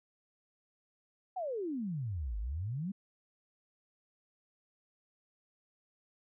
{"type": "exponential two-way sweep", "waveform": "sine", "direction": "down then up", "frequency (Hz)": [778, 49, 207.1], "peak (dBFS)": -34, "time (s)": [1.36, 2.92], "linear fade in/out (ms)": 10, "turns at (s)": 2.38, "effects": []}